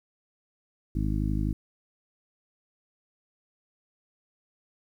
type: harmonic tone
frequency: 51.91 Hz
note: G#1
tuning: in tune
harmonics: 1 / 2 / 3 / 4 / 5 / 6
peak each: -28 / -31 / -33 / -34 / -35 / -36 dBFS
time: 0.95-1.53 s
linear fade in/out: 5 ms
effects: 10-bit